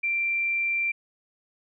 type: tone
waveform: sine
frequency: 2359 Hz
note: D7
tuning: 7 cents sharp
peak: -23 dBFS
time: 0.03-0.92 s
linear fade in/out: 10 ms
effects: none